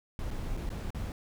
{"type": "noise with dropouts", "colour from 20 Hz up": "brown", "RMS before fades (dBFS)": -35, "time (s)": [0.19, 1.12], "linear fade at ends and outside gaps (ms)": 1, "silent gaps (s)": [[0.306, 0.311], [0.568, 0.573], [0.692, 0.702], [0.905, 0.947]], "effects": []}